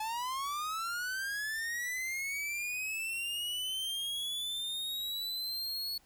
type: linear sweep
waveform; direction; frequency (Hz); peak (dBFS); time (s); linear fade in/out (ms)
45% pulse; up; 853 to 4400; -34; 0-5.98; 5
effects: added 50 Hz sine -69 dBFS peak until 6.05 s + pink hiss -65 dBFS RMS until 6.05 s

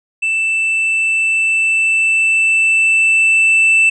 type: tone with level ramp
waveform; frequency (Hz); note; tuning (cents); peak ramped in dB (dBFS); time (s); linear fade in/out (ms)
triangle; 2653; E7; +10; -12 to -6; 0.22-3.9; 10
effects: resampled to 24000 Hz

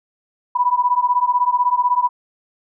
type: beating tone pair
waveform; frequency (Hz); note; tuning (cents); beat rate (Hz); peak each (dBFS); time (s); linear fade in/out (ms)
sine; 977 / 993; B5 / B5; -19 / +9; 16; -17 / -17; 0.55-2.09; 10
effects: none

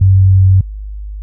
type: tone with pitch steps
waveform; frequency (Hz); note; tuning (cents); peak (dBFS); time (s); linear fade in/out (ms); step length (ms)
sine; 95.7 / 95.15 / 94.6; G2 / F#2 / F#2; -41 / +49 / +39; -4; 0.01-0.61; 5; 200
effects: added 51 Hz sine -22 dBFS peak until 1.22 s

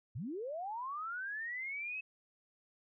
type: linear sweep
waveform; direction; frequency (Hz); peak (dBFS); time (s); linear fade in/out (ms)
sine; up; 92.5 to 2600; -38; 0.15-2.01; 10
effects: none

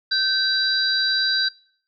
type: tone cluster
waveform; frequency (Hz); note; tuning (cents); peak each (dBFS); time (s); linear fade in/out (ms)
sine; 1545 / 3928 / 4746; G6 / B7 / D8; -26 / -10 / +17; -22; 0.11-1.49; 10
effects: noise-tail reverb RT60 0.6 s tail -26 dB re dry + MP3 96 kbps

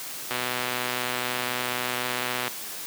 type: click train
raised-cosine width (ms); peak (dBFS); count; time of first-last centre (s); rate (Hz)
0.3; -11; 270; 0.31-2.479; 124
effects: white hiss -36 dBFS RMS until 2.86 s + high-pass 150 Hz 12 dB/octave

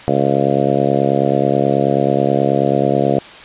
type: harmonic tone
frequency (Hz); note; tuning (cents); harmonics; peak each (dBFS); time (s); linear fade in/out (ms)
69.3; C#2; 0; 2 / 3 / 4 / 5 / 6 / 7 / 8 / 9 / 10; -21 / -21 / -21 / -21 / -21 / -21 / -21 / -21 / -21; 0.08-3.19; 0
effects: white hiss -36 dBFS RMS until 3.44 s + resampled to 8000 Hz

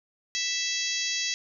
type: harmonic tone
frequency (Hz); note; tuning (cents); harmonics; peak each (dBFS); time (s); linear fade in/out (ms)
659; E5; -1; 3 / 4 / 5 / 6 / 7 / 8 / 9 / 10; -35 / -35 / -35 / -35 / -35 / -35 / -35 / -35; 0.35-1.34; 0
effects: none

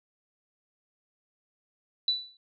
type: tone with exponential decay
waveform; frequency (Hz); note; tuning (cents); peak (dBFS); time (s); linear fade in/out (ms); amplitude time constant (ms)
sine; 3967; B7; +7; -20; 2.08-2.37; 2; 61
effects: none

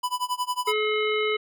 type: tone with tremolo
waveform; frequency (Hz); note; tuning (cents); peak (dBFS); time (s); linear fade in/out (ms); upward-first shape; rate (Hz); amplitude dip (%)
square; 994; B5; +11; -23; 0.03-0.73; 10; sine; 11; 95
type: harmonic tone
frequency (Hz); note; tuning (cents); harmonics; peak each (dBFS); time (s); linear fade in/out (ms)
427.7; A4; -49; 1 / 3 / 5 / 7 / 9; -24 / -31 / -28 / -32 / -39; 0.67-1.37; 10
effects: none

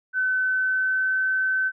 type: tone with pitch glide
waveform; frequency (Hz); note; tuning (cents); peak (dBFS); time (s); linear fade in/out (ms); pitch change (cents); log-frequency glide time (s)
sine; 1517 to 1529.3; F#6 to G6; +43 to -43; -20; 0.13-1.72; 50; +14; 0.4-1.24
effects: none

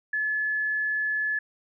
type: tone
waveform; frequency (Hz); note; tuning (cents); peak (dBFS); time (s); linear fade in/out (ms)
sine; 1718; A6; -42; -24; 0.13-1.39; 5
effects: none

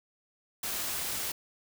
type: noise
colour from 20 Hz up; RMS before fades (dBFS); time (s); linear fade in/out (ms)
white; -34; 0.63-1.32; 5
effects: none

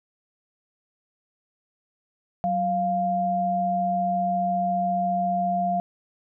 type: tone pair together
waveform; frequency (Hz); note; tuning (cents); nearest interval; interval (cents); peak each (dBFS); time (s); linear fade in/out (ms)
sine; 187 / 698.5; F#3 / F5; +19 / 0; octave + major seventh; 2281; -28 / -22; 2.44-5.8; 0
effects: none

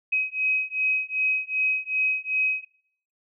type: beating tone pair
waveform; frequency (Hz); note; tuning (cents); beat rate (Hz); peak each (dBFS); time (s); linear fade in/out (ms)
sine; 2533 / 2535.6; D#7 / D#7; +30 / +32; 2.6; -25; 0.12-2.65; 10
effects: noise-tail reverb RT60 0.6 s tail -20 dB re dry

